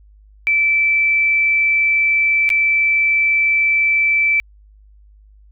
sine tone with dropouts, 2323 Hz, D7, 20 cents flat, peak -12 dBFS, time 0.47-4.4 s, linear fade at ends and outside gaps 0 ms, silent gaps 2.491-2.502 s, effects added 51 Hz sine -44 dBFS peak until 5.51 s

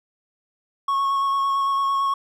triangle tone with vibrato, 1100 Hz, C#6, 14 cents flat, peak -17 dBFS, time 0.88-2.14 s, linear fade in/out 5 ms, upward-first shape square, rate 8.9 Hz, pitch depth 11 cents each way, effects none

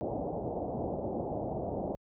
white low-pass noise, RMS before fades -35 dBFS, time 0.01-1.95 s, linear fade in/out 0 ms, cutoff 760 Hz, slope 48 dB/octave, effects high-pass 60 Hz 12 dB/octave

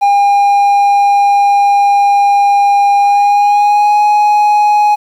triangle tone with pitch glide, 807 to 834.5 Hz, G#5 to G#5, -50 to +8 cents, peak -4 dBFS, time 0.01-4.96 s, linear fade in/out 20 ms, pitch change +58 cents, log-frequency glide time 2.97-4.04 s, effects 7-bit

